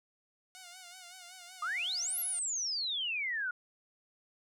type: tone with vibrato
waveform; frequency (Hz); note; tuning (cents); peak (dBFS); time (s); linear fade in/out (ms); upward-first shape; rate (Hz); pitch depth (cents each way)
5% pulse; 724; F#5; -38; -37; 0.55-2.39; 0; sine; 5.3; 72
type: exponential two-way sweep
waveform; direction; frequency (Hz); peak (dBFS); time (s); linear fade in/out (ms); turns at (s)
sine; up then down; 1174.7 to 11760 to 1412; -32; 1.62-3.51; 5; 2.19
effects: none